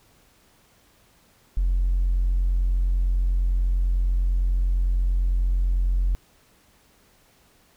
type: tone with hard clipping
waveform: sine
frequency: 44.45 Hz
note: F1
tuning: 31 cents sharp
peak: -19 dBFS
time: 1.57-6.15 s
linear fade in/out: 0 ms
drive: 1 dB
effects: pink hiss -59 dBFS RMS until 7.76 s